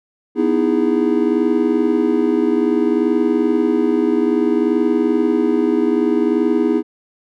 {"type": "chord", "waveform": "triangle", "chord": "E major seventh", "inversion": "second", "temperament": "just", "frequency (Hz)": [247.2, 309, 329.6, 412], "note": ["B3", "D#4", "E4", "G#4"], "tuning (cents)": [2, -12, 0, -14], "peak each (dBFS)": -17, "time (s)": [0.35, 6.83], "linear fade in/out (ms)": 50, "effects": []}